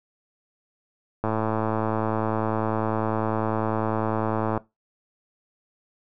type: click train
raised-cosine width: 1 ms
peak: -11 dBFS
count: 368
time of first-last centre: 1.24-4.576 s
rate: 110 Hz
effects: noise-tail reverb RT60 0.2 s tail -19 dB re dry